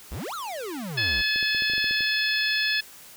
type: exponential two-way sweep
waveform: square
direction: up then down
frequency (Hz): 48 to 1424 to 50.2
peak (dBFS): -32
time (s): 0.11-1.22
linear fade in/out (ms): 10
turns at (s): 0.34
type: harmonic tone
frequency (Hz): 859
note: A5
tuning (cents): -42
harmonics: 2 / 3 / 4 / 5 / 6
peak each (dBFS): -26 / -28 / -29 / -30 / -31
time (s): 0.97-2.81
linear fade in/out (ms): 10
type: clicks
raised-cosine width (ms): 2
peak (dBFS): -27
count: 10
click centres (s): 1.36 / 1.428 / 1.548 / 1.622 / 1.699 / 1.736 / 1.78 / 1.843 / 1.91 / 2.007
effects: white hiss -47 dBFS RMS until 3.16 s